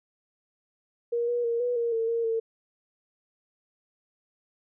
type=tone with pitch steps; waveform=sine; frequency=472.3 / 481.1 / 466.6 / 488.6 / 468.5 / 452.8 / 463.1 / 451.8 Hz; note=A#4 / B4 / A#4 / B4 / A#4 / A4 / A#4 / A4; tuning=+23 / -45 / +2 / -19 / +9 / +50 / -11 / +46 cents; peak=-24 dBFS; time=1.12-2.4 s; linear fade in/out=10 ms; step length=160 ms; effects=none